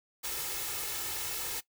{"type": "noise with comb filter", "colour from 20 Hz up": "white", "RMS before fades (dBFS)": -36, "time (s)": [0.23, 1.61], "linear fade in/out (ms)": 20, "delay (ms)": 2.3, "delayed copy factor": 0.65, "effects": ["noise-tail reverb RT60 0.1 s tail -18 dB re dry"]}